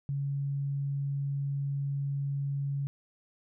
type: tone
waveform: sine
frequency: 140 Hz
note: C#3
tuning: 18 cents sharp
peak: -29 dBFS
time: 0.09-2.87 s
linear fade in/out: 0 ms
effects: none